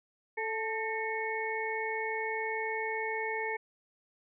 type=harmonic tone with a mistuned harmonic; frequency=440.2 Hz; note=A4; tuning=1 cent sharp; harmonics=1 / 2 / 4 / 5; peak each=-36 / -37 / -38 / -37 dBFS; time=0.37-3.57 s; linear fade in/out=10 ms; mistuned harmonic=4; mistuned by=+53 cents; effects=none